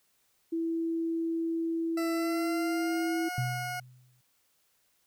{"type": "tone", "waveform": "sine", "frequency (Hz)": 329.9, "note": "E4", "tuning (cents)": 1, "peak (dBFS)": -28, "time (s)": [0.52, 3.29], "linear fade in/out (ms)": 10}
{"type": "tone with pitch glide", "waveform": "20% pulse", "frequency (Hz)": [667, 723.2], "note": ["E5", "F#5"], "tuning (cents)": [20, -40], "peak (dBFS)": -29, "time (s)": [1.97, 3.8], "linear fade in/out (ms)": 5, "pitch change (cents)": 140, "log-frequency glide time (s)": [2.12, 3.19]}
{"type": "tone with exponential decay", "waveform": "sine", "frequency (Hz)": 125.9, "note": "B2", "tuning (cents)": 34, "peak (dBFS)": -26, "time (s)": [3.38, 4.21], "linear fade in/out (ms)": 2, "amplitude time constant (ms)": 180}
{"effects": ["white hiss -71 dBFS RMS until 5.06 s"]}